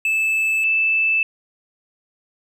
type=tone pair in turn; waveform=triangle / sine; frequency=2624 / 2634 Hz; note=E7 / E7; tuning=-9 / -2 cents; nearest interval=unison; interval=7 cents; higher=second; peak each=-15 dBFS; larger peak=neither; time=0.05-0.64 / 0.64-1.23 s; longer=neither; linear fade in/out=2 ms; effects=none